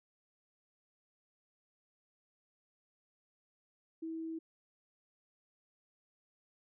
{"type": "tone", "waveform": "sine", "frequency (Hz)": 324.4, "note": "E4", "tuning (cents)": -28, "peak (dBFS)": -38, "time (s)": [4.02, 4.39], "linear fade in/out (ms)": 10, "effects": []}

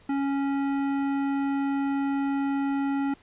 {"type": "tone with hard clipping", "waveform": "triangle", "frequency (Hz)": 277.1, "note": "C#4", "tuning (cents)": -1, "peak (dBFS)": -26, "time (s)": [0.09, 3.14], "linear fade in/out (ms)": 5, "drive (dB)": 17, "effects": ["pink hiss -57 dBFS RMS until 3.22 s", "resampled to 8000 Hz"]}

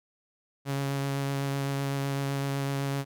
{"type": "tone with vibrato", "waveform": "sawtooth", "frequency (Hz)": 138.59, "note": "C#3", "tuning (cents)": 0, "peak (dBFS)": -24, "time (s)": [0.65, 3.05], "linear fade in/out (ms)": 50, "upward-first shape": "triangle", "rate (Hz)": 7.9, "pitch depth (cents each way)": 14, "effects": []}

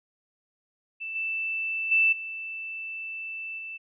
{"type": "tone with level steps", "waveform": "sine", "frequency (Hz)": 2652, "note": "E7", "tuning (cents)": 10, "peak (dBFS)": [-32, -27, -18, -33, -35], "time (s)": [1, 3.78], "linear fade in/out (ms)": 20, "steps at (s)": [1.15, 1.91, 2.12, 3.58], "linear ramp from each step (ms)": 10, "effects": []}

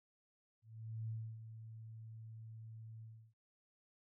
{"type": "tone with ADSR envelope", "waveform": "sine", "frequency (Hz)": 111.5, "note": "A2", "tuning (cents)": 23, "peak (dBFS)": -39, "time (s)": [0.62, 3.34], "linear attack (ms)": 470, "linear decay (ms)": 290, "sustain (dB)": -10, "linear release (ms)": 320, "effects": []}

